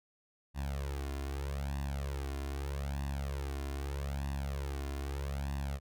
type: tone with flanger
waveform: sawtooth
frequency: 69.5 Hz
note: C#2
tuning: 5 cents sharp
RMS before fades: -37 dBFS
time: 0.54-5.8 s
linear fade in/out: 50 ms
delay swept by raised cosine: 1.1 to 2.9 ms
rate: 0.8 Hz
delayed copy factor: +1
effects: none